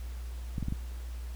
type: clicks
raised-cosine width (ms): 5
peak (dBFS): -20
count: 4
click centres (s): 0.582 / 0.627 / 0.684 / 0.724
effects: added 60 Hz sine -36 dBFS peak until 1.35 s + pink hiss -54 dBFS RMS until 1.35 s